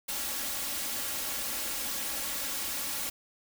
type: noise with comb filter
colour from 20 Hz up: white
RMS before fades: -34 dBFS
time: 0.08-3.1 s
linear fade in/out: 10 ms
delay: 3.6 ms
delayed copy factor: +0.65
effects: none